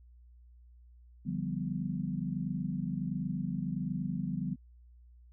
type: chord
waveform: sine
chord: G dominant seventh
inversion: second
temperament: equal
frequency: 146.83 / 174.61 / 196 / 246.9 Hz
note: D3 / F3 / G3 / B3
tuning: 0 / 0 / 0 / 0 cents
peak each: -38 / -36 / -37 / -39 dBFS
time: 1.25-4.56 s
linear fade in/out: 20 ms
effects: added 60 Hz sine -54 dBFS peak until 5.32 s